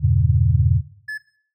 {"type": "chord", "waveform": "sine", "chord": "E diminished seventh", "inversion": "none", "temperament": "just", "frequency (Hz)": [82.41, 98.89, 118.67, 142.4], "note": ["E2", "G2", "Bb2", "Db3"], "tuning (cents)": [0, 16, 31, 47], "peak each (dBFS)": -19, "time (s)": [0, 0.82], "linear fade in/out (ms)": 50}
{"type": "tone", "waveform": "triangle", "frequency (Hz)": 1722, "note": "A6", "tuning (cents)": -38, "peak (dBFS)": -23, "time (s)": [1.08, 1.18], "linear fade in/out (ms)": 10}
{"effects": ["noise-tail reverb RT60 0.6 s tail -17 dB re dry"]}